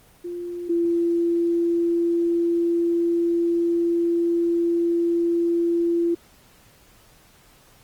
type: tone pair in turn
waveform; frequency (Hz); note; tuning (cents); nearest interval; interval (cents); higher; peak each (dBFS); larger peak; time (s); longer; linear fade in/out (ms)
sine; 349.2 / 340.4; F4 / F4; 0 / -44; unison; 44; first; -28 / -18; second; 0.24-0.69 / 0.69-6.15; second; 10
effects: pink hiss -54 dBFS RMS until 7.83 s + Opus 24 kbps